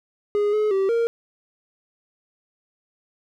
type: tone with pitch steps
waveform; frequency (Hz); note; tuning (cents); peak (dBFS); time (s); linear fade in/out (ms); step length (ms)
triangle; 413.2 / 425.6 / 387 / 464.4; G#4 / G#4 / G4 / A#4; -9 / +42 / -22 / -7; -16; 0.35-1.07; 0; 180
effects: none